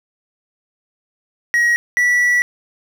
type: tone pair in turn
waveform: triangle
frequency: 1899 / 1950.1 Hz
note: A#6 / B6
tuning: +32 / -22 cents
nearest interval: unison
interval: 46 cents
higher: second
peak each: -10 dBFS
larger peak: neither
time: 1.54-1.76 / 1.97-2.42 s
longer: second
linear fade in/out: 0 ms
effects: 7-bit